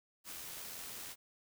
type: noise with amplitude modulation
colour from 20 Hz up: white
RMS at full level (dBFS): -45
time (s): 0.24-1.16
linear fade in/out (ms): 50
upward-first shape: sine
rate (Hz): 85.8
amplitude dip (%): 30
effects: none